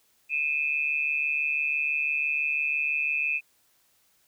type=tone pair together; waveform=sine; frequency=2460 / 2606 Hz; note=D#7 / E7; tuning=-20 / -20 cents; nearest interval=minor second; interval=100 cents; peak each=-27 dBFS; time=0.29-3.41 s; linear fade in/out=50 ms; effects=white hiss -66 dBFS RMS until 4.27 s